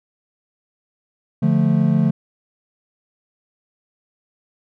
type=chord; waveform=triangle; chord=D minor; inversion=none; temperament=equal; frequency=146.83 / 174.61 / 220 Hz; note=D3 / F3 / A3; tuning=0 / 0 / 0 cents; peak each=-16 dBFS; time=1.42-2.11 s; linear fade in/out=10 ms; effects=none